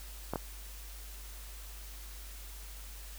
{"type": "clicks", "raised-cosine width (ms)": 1, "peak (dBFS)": -19, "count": 2, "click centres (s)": [0.336, 0.358], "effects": ["added 50 Hz sine -45 dBFS peak until 3.18 s", "white hiss -51 dBFS RMS until 3.18 s"]}